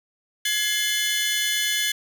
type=tone cluster; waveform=sawtooth; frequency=1685 / 2111 / 3002 / 3459 Hz; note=G#6 / C7 / F#7 / A7; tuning=+25 / +15 / +24 / -30 cents; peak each=-24 dBFS; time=0.45-1.92 s; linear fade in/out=5 ms; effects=none